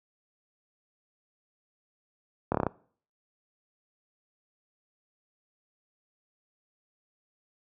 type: slowing click train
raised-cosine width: 1 ms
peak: -11 dBFS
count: 6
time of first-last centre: 2.52-2.667 s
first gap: 25 ms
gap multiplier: 1.08
effects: noise-tail reverb RT60 0.5 s tail -22 dB re dry + high-pass 80 Hz 12 dB/octave